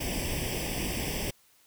pink noise with comb filter, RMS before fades -32 dBFS, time 0-1.31 s, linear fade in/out 10 ms, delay 0.37 ms, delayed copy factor +0.9, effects white hiss -63 dBFS RMS until 1.66 s

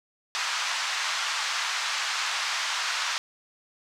pink band-pass noise, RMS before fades -29 dBFS, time 0.35-3.18 s, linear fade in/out 0 ms, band 1000 to 6500 Hz, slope 24 dB/octave, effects none

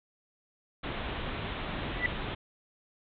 pink low-pass noise, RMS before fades -36 dBFS, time 0.83-2.35 s, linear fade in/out 10 ms, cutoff 3800 Hz, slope 96 dB/octave
sine tone with exponential growth, 1975.5 Hz, B6, in tune, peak -21 dBFS, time 1.93-2.06 s, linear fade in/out 1 ms, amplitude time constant 27 ms
effects none

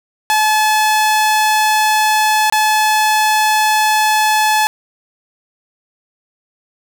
sawtooth tone with dropouts, 860 Hz, A5, 40 cents flat, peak -7 dBFS, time 0.3-4.67 s, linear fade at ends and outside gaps 0 ms, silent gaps 2.499-2.524 s, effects none

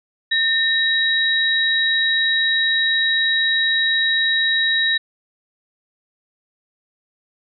sine tone pair together, 1813 / 3844 Hz, A#6 / B7, -49 / -48 cents, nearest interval octave + minor second, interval 1301 cents, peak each -18 dBFS, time 0.31-4.98 s, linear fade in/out 10 ms, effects none

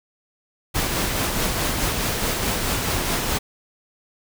pink noise with tremolo, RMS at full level -22 dBFS, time 0.74-3.39 s, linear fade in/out 20 ms, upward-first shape sine, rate 4.7 Hz, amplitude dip 30%, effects none

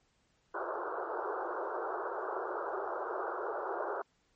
pink band-pass noise, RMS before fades -37 dBFS, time 0.54-4.02 s, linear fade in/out 5 ms, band 350 to 1500 Hz, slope 96 dB/octave, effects pink hiss -73 dBFS RMS until 4.35 s + MP3 32 kbps

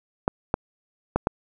clicks, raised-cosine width 1 ms, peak -6 dBFS, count 4, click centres 0.279 / 0.541 / 1.16 / 1.271 s, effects none

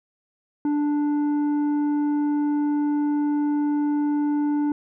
triangle tone with tanh clipping, 293.7 Hz, D4, in tune, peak -21 dBFS, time 0.65-4.72 s, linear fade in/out 2 ms, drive 11 dB, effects none

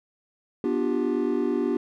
triangle chord, G dominant seventh, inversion first, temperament just, 245 / 294 / 352.8 / 392 Hz, B3 / D4 / F4 / G4, -14 / +2 / +18 / 0 cents, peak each -26 dBFS, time 0.64-1.77 s, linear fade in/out 2 ms, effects none

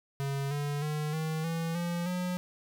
square tone with pitch steps, 138.59 / 144.81 / 151.31 / 158.1 / 165.19 / 172.61 / 180.35 Hz, C#3 / D3 / D#3 / D#3 / E3 / F3 / F#3, 0 / -24 / -48 / +28 / +4 / -20 / -44 cents, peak -31 dBFS, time 0.2-2.37 s, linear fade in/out 0 ms, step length 310 ms, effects none

